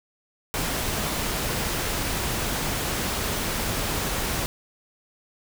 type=noise; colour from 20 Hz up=pink; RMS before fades=-27 dBFS; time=0.54-4.46 s; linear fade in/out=0 ms; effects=none